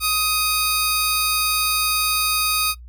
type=tone pair together; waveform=15% pulse; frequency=1252 / 4654 Hz; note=D#6 / D8; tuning=+10 / -17 cents; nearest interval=octave + major seventh; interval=2273 cents; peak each=-14 / -15 dBFS; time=0-2.75 s; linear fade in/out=50 ms; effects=noise-tail reverb RT60 0.1 s tail -18 dB re dry + added 60 Hz sine -37 dBFS peak until 2.88 s